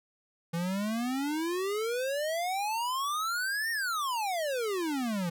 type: exponential two-way sweep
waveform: square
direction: up then down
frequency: 164.81 to 1864.7 to 164.81 Hz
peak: -30 dBFS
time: 0.53-5.3 s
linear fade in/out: 10 ms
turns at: 3.71 s
effects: none